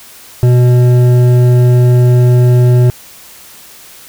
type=tone with hard clipping; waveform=triangle; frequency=123.47 Hz; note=B2; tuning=in tune; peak=-6 dBFS; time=0.43-2.9 s; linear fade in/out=0 ms; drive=13 dB; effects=white hiss -36 dBFS RMS until 4.08 s